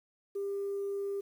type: tone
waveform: sine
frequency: 398.5 Hz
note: G4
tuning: 28 cents sharp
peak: -31 dBFS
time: 0.35-1.21 s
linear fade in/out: 10 ms
effects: tanh soft clip ceiling -29 dBFS + 10-bit